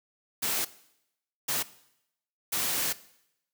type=noise bursts at uneven times; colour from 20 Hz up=white; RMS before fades=-29 dBFS; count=3; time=0.42-0.65 / 1.48-1.63 / 2.52-2.93 s; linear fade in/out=10 ms; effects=noise-tail reverb RT60 0.8 s tail -18 dB re dry + high-pass 100 Hz 12 dB/octave